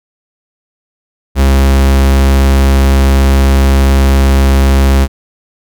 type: tone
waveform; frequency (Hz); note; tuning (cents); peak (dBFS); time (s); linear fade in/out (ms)
45% pulse; 67.6; C#2; -43; -5; 1.35-5.08; 50
effects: none